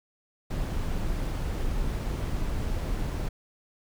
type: noise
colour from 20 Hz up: brown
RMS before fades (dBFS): -29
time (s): 0.5-3.29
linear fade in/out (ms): 10
effects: none